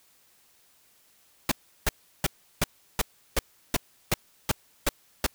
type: noise bursts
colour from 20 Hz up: pink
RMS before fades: -23 dBFS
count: 11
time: 1.49-5.265 s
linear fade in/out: 2 ms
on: 25 ms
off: 350 ms
effects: white hiss -62 dBFS RMS until 5.34 s